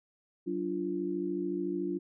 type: tone cluster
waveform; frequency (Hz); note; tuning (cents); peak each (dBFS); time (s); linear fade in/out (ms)
sine; 187.3 / 292.7 / 346.4; F#3 / D4 / F4; +21 / -6 / -14; -38 / -35 / -33; 0.46-1.99; 20
effects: none